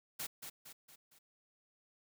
white noise with echo, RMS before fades -41 dBFS, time 0.19-0.27 s, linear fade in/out 10 ms, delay 230 ms, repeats 4, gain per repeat -6 dB, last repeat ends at 1.19 s, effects none

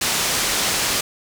white low-pass noise, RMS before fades -21 dBFS, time 0.01-1.01 s, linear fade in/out 5 ms, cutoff 7900 Hz, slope 12 dB/octave, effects none

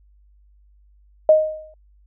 sine tone with exponential decay, 622.3 Hz, D#5, in tune, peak -6 dBFS, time 1.29-1.74 s, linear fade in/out 2 ms, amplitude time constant 96 ms, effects added 50 Hz sine -51 dBFS peak until 2.06 s

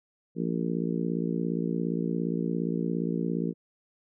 harmonic tone, 57.3 Hz, A#1, 29 cents flat, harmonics 3 / 4 / 5 / 6 / 7 / 8, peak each -30 / -32 / -34 / -36 / -37 / -38 dBFS, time 0.35-3.54 s, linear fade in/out 50 ms, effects none

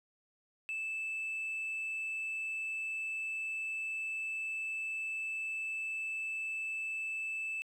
sine tone, 2631 Hz, E7, 4 cents flat, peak -33 dBFS, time 0.69-7.62 s, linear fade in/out 0 ms, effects tanh soft clip ceiling -33 dBFS + 11-bit

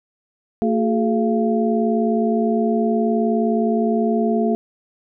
sine tone cluster, 225.7 / 366.3 / 425.6 / 686 Hz, A3 / F#4 / G#4 / F5, +44 / -17 / +42 / -31 cents, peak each -18 / -25 / -22 / -24 dBFS, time 0.62-4.55 s, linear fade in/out 0 ms, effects none

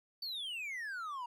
triangle exponential sweep, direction down, 4600 to 936 Hz, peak -37 dBFS, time 0.22-1.26 s, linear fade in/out 5 ms, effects none

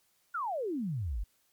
sine exponential sweep, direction down, 1480 to 43.22 Hz, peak -31 dBFS, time 0.34-1.24 s, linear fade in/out 10 ms, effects white hiss -71 dBFS RMS until 1.52 s + MP3 96 kbps

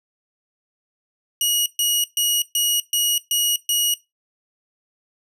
15% pulse tone bursts, 2900 Hz, F#7, 35 cents flat, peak -10 dBFS, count 7, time 1.41-3.94 s, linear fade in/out 2 ms, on 250 ms, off 130 ms, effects noise-tail reverb RT60 0.2 s tail -19 dB re dry

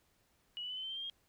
sine tone with pitch steps, 2925 / 2968 / 3011 / 3055 / 3099 / 3144 / 3190 / 3236 Hz, F#7 / F#7 / F#7 / G7 / G7 / G7 / G7 / G#7, -21 / +5 / +30 / -45 / -21 / +4 / +30 / -46 cents, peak -39 dBFS, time 0.57-1.098 s, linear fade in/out 0 ms, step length 66 ms, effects pink hiss -73 dBFS RMS until 1.28 s

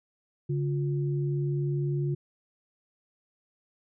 sine tone pair together, 142.16 / 353.9 Hz, C#3 / F4, +44 / +23 cents, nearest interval octave + major third, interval 1579 cents, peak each -26 / -34 dBFS, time 0.49-2.15 s, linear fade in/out 10 ms, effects none

